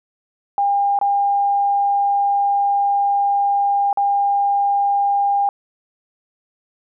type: tone with dropouts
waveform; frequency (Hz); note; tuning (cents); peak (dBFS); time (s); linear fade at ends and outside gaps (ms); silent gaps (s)
sine; 804; G5; +44; -14; 0.58-5.49; 1; 0.989-1.013 / 3.929-3.973
effects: none